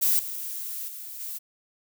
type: noise with level steps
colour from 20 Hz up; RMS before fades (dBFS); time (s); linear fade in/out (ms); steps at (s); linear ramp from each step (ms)
violet; -22 / -34 / -39 / -35; 0.01-1.39; 20; 0.19 / 0.88 / 1.2; 2
effects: none